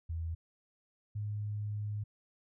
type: tone pair in turn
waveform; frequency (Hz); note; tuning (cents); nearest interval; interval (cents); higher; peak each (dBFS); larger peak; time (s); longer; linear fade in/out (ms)
sine; 82.3 / 104.59; E2 / G#2; -2 / +13; major third; 415; second; -34 / -34; neither; 0.09-0.35 / 1.15-2.04; second; 10
effects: none